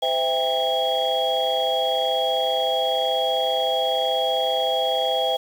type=tone cluster; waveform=sine; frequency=513 / 656 / 797 / 3307 Hz; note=C5 / E5 / G5 / G#7; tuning=-34 / -9 / +28 / -8 cents; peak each=-24 dBFS; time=0.02-5.37 s; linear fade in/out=10 ms; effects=tanh soft clip ceiling -13 dBFS + 7-bit